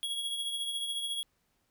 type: tone with tremolo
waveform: square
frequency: 3322 Hz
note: G#7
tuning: in tune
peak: -31 dBFS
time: 0.03-1.23 s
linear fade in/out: 0 ms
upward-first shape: triangle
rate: 14 Hz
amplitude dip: 50%
effects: pink hiss -75 dBFS RMS until 1.7 s